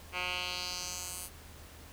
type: tone with band-pass filter sweep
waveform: 10% pulse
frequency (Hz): 180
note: F#3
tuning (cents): -47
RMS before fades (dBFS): -38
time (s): 0.12-1.3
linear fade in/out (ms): 50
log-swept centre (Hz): 2100 to 11000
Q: 2.2
effects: added 78 Hz sine -53 dBFS peak until 1.92 s + pink hiss -53 dBFS RMS until 1.92 s